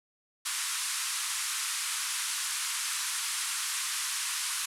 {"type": "band-pass noise", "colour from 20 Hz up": "white", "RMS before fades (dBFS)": -33, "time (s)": [0.45, 4.66], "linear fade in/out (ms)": 10, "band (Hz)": [1000, 11000], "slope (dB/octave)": 48, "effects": []}